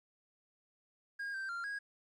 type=tone with pitch steps; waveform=triangle; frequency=1626 / 1565 / 1387 / 1644 Hz; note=G#6 / G6 / F6 / G#6; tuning=-37 / -3 / -12 / -18 cents; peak=-36 dBFS; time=1.19-1.79 s; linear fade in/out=10 ms; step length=150 ms; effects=resampled to 24000 Hz + 12-bit